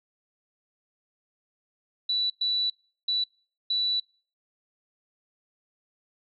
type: tone bursts at uneven times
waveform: sine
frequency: 3953 Hz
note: B7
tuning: 1 cent sharp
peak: -23 dBFS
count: 4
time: 2.09-2.3 / 2.41-2.7 / 3.08-3.24 / 3.7-4 s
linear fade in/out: 5 ms
effects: noise-tail reverb RT60 0.4 s tail -25 dB re dry